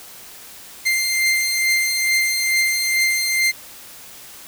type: beating tone pair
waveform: sawtooth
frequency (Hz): 2093 / 2095.3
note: C7 / C7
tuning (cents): 0 / +2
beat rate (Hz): 2.3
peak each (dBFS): -21 / -14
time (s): 0.85-3.52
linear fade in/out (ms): 20
effects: white hiss -40 dBFS RMS until 4.47 s